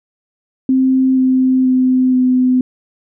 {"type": "tone with pitch steps", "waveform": "sine", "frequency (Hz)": [261.6, 259, 256.5, 254], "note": ["C4", "C4", "C4", "B3"], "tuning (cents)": [0, -17, -34, 49], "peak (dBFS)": -9, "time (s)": [0.69, 2.61], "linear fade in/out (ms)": 2, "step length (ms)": 480, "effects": []}